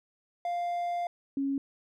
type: tone pair in turn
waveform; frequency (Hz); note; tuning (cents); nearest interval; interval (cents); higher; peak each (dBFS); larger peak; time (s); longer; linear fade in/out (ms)
triangle / sine; 698.5 / 275.4; F5 / C#4; 0 / -11; octave + major third; 1611; first; -27; neither; 0.45-1.07 / 1.37-1.58; first; 2
effects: none